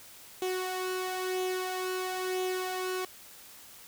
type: tone with flanger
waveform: sawtooth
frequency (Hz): 370.2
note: F#4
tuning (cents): +1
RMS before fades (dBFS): -33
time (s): 0.42-3.05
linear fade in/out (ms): 2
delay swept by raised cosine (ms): 0.3 to 2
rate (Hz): 1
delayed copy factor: +0.5
effects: white hiss -51 dBFS RMS until 3.87 s